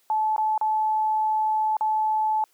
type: tone with dropouts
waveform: sine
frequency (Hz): 866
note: A5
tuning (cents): -28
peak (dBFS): -20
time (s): 0.1-2.44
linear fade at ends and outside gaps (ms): 1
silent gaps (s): 0.363-0.38 / 0.578-0.612 / 1.768-1.809
effects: white hiss -64 dBFS RMS until 2.53 s + high-pass 300 Hz 12 dB/octave